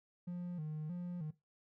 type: tone with vibrato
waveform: triangle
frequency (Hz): 164.81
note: E3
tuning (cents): 0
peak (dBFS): -36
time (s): 0.27-1.31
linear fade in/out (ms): 10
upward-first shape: square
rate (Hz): 1.6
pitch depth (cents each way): 120
effects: noise-tail reverb RT60 0.2 s tail -18 dB re dry + tanh soft clip ceiling -33 dBFS